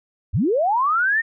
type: linear sweep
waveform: sine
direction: up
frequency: 56.8 to 1864.7 Hz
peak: -16 dBFS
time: 0.33-1.22 s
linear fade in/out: 20 ms
effects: none